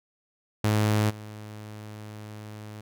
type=tone with level steps; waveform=sawtooth; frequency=106.4 Hz; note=G#2; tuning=42 cents sharp; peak=-17 / -35 dBFS; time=0.64-2.81 s; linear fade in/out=5 ms; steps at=1.09 s; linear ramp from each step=20 ms; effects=none